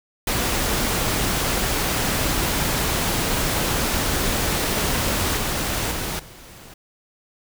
pink noise with level steps, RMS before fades -22 / -24 / -27 / -43 dBFS, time 0.27-6.74 s, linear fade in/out 5 ms, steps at 5.37 / 5.91 / 6.19 s, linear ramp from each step 5 ms, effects none

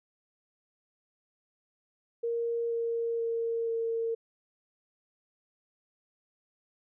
sine tone with pitch steps, 466.6 / 463.4 / 460.2 / 457 Hz, A#4 / A#4 / A#4 / A#4, +2 / -10 / -22 / -34 cents, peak -28 dBFS, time 2.23-4.15 s, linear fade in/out 10 ms, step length 480 ms, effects none

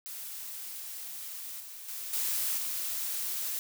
blue noise with level steps, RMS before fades -41 / -45 / -39 / -31 / -34 dBFS, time 0.06-3.59 s, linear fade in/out 0 ms, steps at 1.6 / 1.88 / 2.13 / 2.57 s, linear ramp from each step 5 ms, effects none

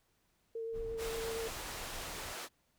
sine tone with vibrato, 453.8 Hz, A#4, 47 cents flat, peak -37 dBFS, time 0.55-1.48 s, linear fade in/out 5 ms, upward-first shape triangle, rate 8.6 Hz, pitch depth 16 cents each way
brown noise with tremolo, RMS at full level -47 dBFS, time 0.72-2.34 s, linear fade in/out 50 ms, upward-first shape triangle, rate 6.5 Hz, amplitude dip 30%
pink band-pass noise, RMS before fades -44 dBFS, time 0.97-2.49 s, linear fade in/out 50 ms, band 430 to 13000 Hz, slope 12 dB/octave
effects pink hiss -75 dBFS RMS until 2.78 s

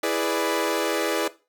sawtooth chord, E dominant seventh, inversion none, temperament equal, 329.6 / 415.3 / 493.9 / 587.3 Hz, E4 / G#4 / B4 / D5, 0 / 0 / 0 / 0 cents, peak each -24 dBFS, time 0.03-1.28 s, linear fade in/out 5 ms, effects noise-tail reverb RT60 0.3 s tail -17 dB re dry

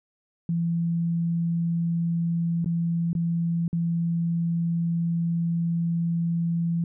sine tone with dropouts, 168.5 Hz, E3, 38 cents sharp, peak -22 dBFS, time 0.49-6.84 s, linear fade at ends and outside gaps 2 ms, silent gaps 2.645-2.659 / 3.131-3.151 / 3.68-3.729 s, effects none

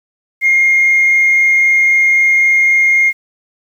sine tone with frequency modulation, 2130 Hz, C7, 30 cents sharp, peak -6 dBFS, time 0.41-3.13 s, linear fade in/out 50 ms, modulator 23.8 Hz, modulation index 0.55, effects tanh soft clip ceiling -4 dBFS + 7-bit

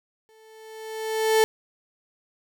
35% pulse tone with exponential growth, 440 Hz, A4, in tune, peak -13 dBFS, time 0.29-1.44 s, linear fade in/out 0 ms, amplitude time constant 250 ms, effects none

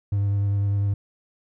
triangle tone with vibrato, 100.5 Hz, G2, 44 cents sharp, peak -17 dBFS, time 0.12-0.94 s, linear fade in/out 5 ms, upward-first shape sine, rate 10 Hz, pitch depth 14 cents each way, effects tanh soft clip ceiling -13 dBFS

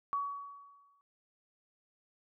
sine tone with exponential decay, 1129 Hz, C#6, 31 cents sharp, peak -29 dBFS, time 0.13-1.01 s, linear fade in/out 0 ms, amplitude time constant 190 ms, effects none

